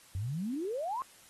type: exponential sweep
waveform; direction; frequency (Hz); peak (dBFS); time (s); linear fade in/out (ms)
sine; up; 87.31 to 1099; -32; 0.15-1.02; 0
effects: white hiss -58 dBFS RMS until 1.29 s + AAC 32 kbps